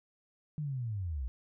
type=linear sweep; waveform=sine; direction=down; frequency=155.56 to 57.4 Hz; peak=-33 dBFS; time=0.58-1.28 s; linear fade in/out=0 ms; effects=none